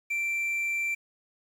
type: tone with quantisation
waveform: triangle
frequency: 2349 Hz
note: D7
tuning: in tune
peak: -25 dBFS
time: 0.1-0.95 s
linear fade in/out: 10 ms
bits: 9
effects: none